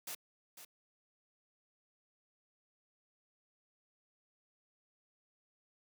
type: noise with echo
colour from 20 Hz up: white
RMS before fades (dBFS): -43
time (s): 0.07-0.15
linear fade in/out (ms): 5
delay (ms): 500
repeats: 1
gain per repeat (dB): -10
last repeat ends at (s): 0.65
effects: high-pass 200 Hz 12 dB/octave